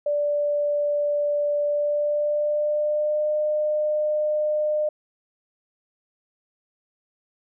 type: tone with pitch glide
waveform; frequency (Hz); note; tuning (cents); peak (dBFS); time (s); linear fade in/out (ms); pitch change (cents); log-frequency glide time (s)
sine; 585 to 605.3; D5 to D#5; -7 to -48; -20; 0.06-4.89; 5; +59; 1.64-3.33
effects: none